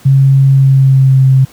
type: tone with pitch glide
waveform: sine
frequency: 135.8 to 132.62 Hz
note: C#3 to C3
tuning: -35 to +24 cents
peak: -3 dBFS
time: 0.05-1.45 s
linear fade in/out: 10 ms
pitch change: -41 cents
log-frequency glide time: 0.5-1.25 s
effects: pink hiss -40 dBFS RMS until 1.52 s + high-pass 80 Hz 12 dB/octave